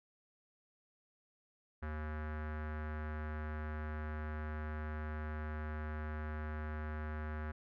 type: tone with low-pass filter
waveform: square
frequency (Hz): 76.7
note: D#2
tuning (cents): -24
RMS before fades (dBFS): -41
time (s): 1.82-7.52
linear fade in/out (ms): 10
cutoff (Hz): 1600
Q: 3.3
effects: none